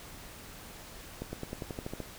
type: accelerating click train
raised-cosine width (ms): 2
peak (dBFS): -23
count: 10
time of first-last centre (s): 1.22-2.003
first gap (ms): 110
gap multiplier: 0.94
effects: pink hiss -48 dBFS RMS until 2.18 s